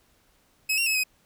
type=tone with pitch steps; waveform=sawtooth; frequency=2565 / 2751 / 2581 / 2521 Hz; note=E7 / F7 / E7 / D#7; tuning=-48 / -27 / -37 / +22 cents; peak=-19 dBFS; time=0.69-1.038 s; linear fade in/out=10 ms; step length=87 ms; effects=pink hiss -64 dBFS RMS until 1.25 s